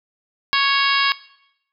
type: harmonic tone with a mistuned harmonic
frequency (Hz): 554.4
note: C#5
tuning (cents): 0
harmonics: 2 / 3 / 4 / 5 / 6 / 7 / 8 / 9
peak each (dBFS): -20 / -22 / -23 / -24 / -25 / -25 / -26 / -27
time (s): 0.53-1.12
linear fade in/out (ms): 0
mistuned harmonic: 6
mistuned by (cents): -29
effects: noise-tail reverb RT60 0.8 s tail -19 dB re dry